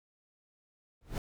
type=noise with exponential growth; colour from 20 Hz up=brown; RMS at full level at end=-28 dBFS; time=1.01-1.18 s; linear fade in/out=1 ms; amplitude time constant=35 ms; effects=none